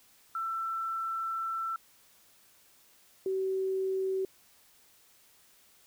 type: tone pair in turn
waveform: sine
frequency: 1337 / 381.1 Hz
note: E6 / G4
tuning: +24 / -49 cents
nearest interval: octave + minor seventh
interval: 2173 cents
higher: first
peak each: -31 / -28 dBFS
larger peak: second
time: 0.35-1.76 / 3.26-4.25 s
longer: first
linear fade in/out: 2 ms
effects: white hiss -62 dBFS RMS until 5.86 s